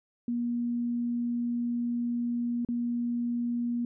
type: tone with dropouts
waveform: sine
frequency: 238.8 Hz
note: A#3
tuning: 42 cents sharp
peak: -27 dBFS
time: 0.28-3.85 s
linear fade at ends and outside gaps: 2 ms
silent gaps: 2.649-2.687 s
effects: none